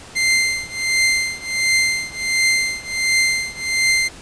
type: tone with tremolo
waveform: sawtooth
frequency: 2087 Hz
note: C7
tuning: 5 cents flat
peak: -9 dBFS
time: 0.15-4.09 s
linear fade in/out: 20 ms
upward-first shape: triangle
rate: 1.4 Hz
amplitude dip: 95%
effects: pink hiss -39 dBFS RMS until 4.21 s + resampled to 22050 Hz